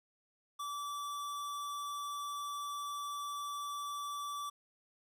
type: tone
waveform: square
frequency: 1158 Hz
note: D6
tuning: 25 cents flat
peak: -39 dBFS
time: 0.59-4.5 s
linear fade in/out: 10 ms
effects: resampled to 32000 Hz + 12-bit

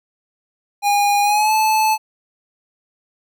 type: tone with pitch glide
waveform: square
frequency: 816 to 869.5 Hz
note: G#5 to A5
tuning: -31 to -21 cents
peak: -14 dBFS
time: 0.82-1.98 s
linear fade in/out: 50 ms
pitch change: +110 cents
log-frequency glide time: 1.23-1.53 s
effects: none

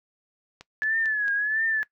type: click train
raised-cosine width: 0.2 ms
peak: -25 dBFS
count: 4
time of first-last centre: 0.61-1.281 s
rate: 4.47 Hz
type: tone with vibrato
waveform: sine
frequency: 1716 Hz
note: A6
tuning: 44 cents flat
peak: -22 dBFS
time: 0.82-1.83 s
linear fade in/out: 0 ms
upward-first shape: triangle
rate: 1.5 Hz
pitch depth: 100 cents each way
effects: noise-tail reverb RT60 0.1 s tail -20 dB re dry

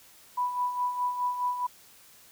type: tone with tremolo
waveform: sine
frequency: 987.8 Hz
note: B5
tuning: in tune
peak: -24 dBFS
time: 0.37-1.67 s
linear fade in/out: 10 ms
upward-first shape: sine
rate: 4.8 Hz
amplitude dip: 60%
effects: white hiss -55 dBFS RMS until 2.31 s

